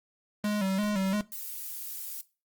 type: tone with vibrato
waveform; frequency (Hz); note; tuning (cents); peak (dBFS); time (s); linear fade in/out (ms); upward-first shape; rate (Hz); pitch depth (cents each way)
square; 200; G3; +35; -27; 0.44-1.21; 2; square; 2.9; 75
type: noise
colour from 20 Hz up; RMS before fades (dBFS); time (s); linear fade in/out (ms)
violet; -38; 1.32-2.21; 2
effects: noise-tail reverb RT60 0.3 s tail -18 dB re dry + Opus 24 kbps